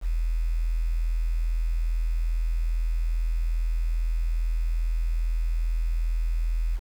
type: tone with quantisation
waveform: sine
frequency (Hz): 41.2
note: E1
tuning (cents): 0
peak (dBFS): -22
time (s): 0.01-6.8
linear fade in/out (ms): 50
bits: 8
effects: none